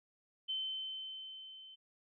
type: tone with level ramp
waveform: sine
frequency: 3075 Hz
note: G7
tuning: 34 cents flat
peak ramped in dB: -34 to -52 dBFS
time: 0.48-1.76 s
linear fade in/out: 20 ms
effects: none